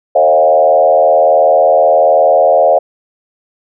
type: tone with frequency modulation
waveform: sine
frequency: 622.3 Hz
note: D#5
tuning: in tune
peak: -5 dBFS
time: 0.15-2.79 s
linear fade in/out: 10 ms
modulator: 78.7 Hz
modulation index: 1.5
effects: none